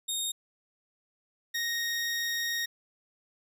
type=tone pair in turn; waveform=20% pulse; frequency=3706 / 1866.4 Hz; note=A#7 / A#6; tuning=-11 / +2 cents; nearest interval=octave; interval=1187 cents; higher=first; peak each=-24 dBFS; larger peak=neither; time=0.08-0.32 / 1.54-2.66 s; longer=second; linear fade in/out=10 ms; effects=none